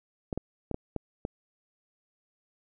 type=clicks; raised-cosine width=2 ms; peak=-18 dBFS; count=6; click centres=0.328 / 0.376 / 0.713 / 0.744 / 0.963 / 1.251 s; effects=none

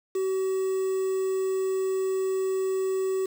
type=tone with quantisation; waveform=triangle; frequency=380 Hz; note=F#4; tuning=46 cents sharp; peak=-22 dBFS; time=0.15-3.26 s; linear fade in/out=5 ms; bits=7; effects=none

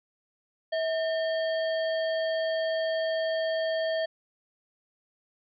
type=harmonic tone with a mistuned harmonic; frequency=646 Hz; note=E5; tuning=35 cents flat; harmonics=1 / 3 / 5 / 7; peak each=-26 / -36 / -40 / -43 dBFS; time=0.72-4.06 s; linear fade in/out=10 ms; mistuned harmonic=3; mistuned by=-120 cents; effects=none

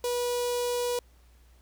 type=tone with notch filter; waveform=sawtooth; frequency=486.7 Hz; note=B4; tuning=25 cents flat; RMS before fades=-29 dBFS; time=0.04-0.99 s; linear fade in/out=2 ms; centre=1700 Hz; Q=0.72; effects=added 60 Hz sine -55 dBFS peak until 1.61 s + pink hiss -65 dBFS RMS until 1.61 s

